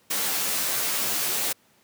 white noise with comb filter, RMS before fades -26 dBFS, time 0.1-1.53 s, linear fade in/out 10 ms, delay 12 ms, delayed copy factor -0.8, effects pink hiss -61 dBFS RMS until 1.83 s + high-pass 150 Hz 12 dB/octave

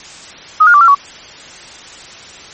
sine tone with pitch steps, 1256 / 1420 / 1164 / 1359 / 1127 Hz, D#6 / F6 / D6 / F6 / C#6, +16 / +28 / -16 / -48 / +28 cents, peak -3 dBFS, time 0.6-0.95 s, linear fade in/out 10 ms, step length 70 ms, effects white hiss -34 dBFS RMS until 2.53 s + MP3 32 kbps

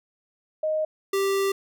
sine / square tone pair in turn, 622.3 / 392 Hz, D#5 / G4, 0 / 0 cents, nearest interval minor sixth, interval 800 cents, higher first, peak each -22 dBFS, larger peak neither, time 0.63-0.85 / 1.13-1.52 s, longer second, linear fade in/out 5 ms, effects none

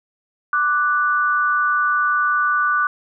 sine tone pair together, 1174.7 / 1480 Hz, D6 / F#6, 0 / 0 cents, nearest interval major third, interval 400 cents, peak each -18 dBFS, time 0.53-2.87 s, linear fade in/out 2 ms, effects none

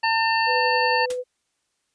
harmonic tone, 900 Hz, A5, 39 cents sharp, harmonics 1 / 2 / 3 / 5, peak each -21 / -24 / -26 / -28 dBFS, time 0.03-1.06 s, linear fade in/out 10 ms
sine tone with tremolo, 499.9 Hz, B4, 21 cents sharp, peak -23 dBFS, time 0.46-1.24 s, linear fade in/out 50 ms, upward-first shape sine, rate 11 Hz, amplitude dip 30%
white noise with exponential decay, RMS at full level -28 dBFS, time 1.1-1.2 s, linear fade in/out 5 ms, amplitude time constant 20 ms
effects white hiss -73 dBFS RMS until 1.94 s + resampled to 22050 Hz

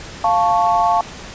sine chord, F augmented, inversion none, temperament equal, 698.5 / 880 / 1108.7 Hz, F5 / A5 / C#6, 0 / 0 / 0 cents, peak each -16 / -16 / -19 dBFS, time 0.24-1.01 s, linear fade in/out 2 ms, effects pink hiss -34 dBFS RMS until 1.34 s + resampled to 16000 Hz

